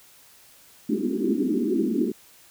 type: band-pass noise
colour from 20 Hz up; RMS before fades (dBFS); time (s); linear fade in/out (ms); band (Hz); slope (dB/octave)
pink; -24; 0.89-2.12; 5; 200 to 400; 96
effects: white hiss -53 dBFS RMS until 2.5 s